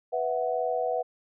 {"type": "chord", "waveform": "sine", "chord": "B suspended fourth", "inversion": "none", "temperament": "just", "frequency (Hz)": [493.9, 658.5, 740.8], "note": ["B4", "E5", "F#5"], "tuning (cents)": [0, -2, 2], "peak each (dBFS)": [-29, -30, -30], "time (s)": [0.12, 1.03], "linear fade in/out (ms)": 20, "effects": []}